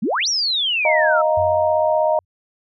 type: exponential two-way sweep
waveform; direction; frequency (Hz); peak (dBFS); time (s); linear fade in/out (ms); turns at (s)
sine; up then down; 178.4 to 5920 to 1280; -17; 0.02-1.22; 10; 0.28
type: chord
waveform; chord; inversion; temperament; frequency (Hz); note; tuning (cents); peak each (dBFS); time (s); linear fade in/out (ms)
sine; Eb suspended second; none; equal; 622.3 / 698.5 / 932.3; Eb5 / F5 / Bb5; 0 / 0 / 0; -16 / -22 / -21; 0.85-2.19; 2
type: tone with exponential decay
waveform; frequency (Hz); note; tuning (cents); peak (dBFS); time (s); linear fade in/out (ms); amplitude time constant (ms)
sine; 91; F#2; -28; -25; 1.37-2.25; 5; 190
effects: none